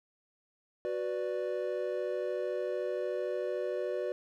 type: chord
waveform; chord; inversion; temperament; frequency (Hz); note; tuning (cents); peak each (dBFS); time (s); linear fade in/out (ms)
triangle; B minor; second; equal; 370 / 493.9 / 587.3; F#4 / B4 / D5; 0 / 0 / 0; -34; 0.85-4.12; 0
effects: none